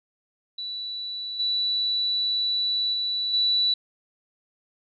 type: tone with level steps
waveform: sine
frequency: 3951 Hz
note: B7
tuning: in tune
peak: -30 / -22 / -24 / -19 dBFS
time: 0.58-3.74 s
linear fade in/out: 5 ms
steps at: 1.39 / 2.93 / 3.33 s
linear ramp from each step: 10 ms
effects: none